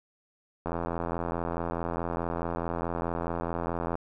click train, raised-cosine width 1 ms, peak -17 dBFS, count 280, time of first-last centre 0.66-3.954 s, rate 84.7 Hz, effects none

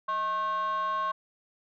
sine tone with frequency modulation, 1084 Hz, C#6, 39 cents flat, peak -24 dBFS, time 0.08-1.12 s, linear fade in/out 10 ms, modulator 452 Hz, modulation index 0.49, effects tanh soft clip ceiling -26 dBFS

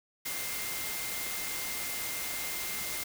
sine tone in noise, 2100 Hz, C7, 6 cents sharp, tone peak -42 dBFS, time 0.25-3.04 s, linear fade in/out 10 ms, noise white, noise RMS -36 dBFS, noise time 0.25-3.04 s, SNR -9 dB, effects none

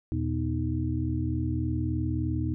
sine tone cluster, 81.5 / 121.1 / 249.4 / 312.7 Hz, E2 / B2 / B3 / D#4, -19 / -34 / +17 / +9 cents, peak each -30 / -30 / -35 / -32 dBFS, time 0.12-2.54 s, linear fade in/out 0 ms, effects none

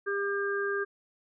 harmonic tone, 400.3 Hz, G4, 36 cents sharp, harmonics 1 / 3 / 4, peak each -30 / -37 / -32 dBFS, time 0.06-0.85 s, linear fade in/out 20 ms, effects none

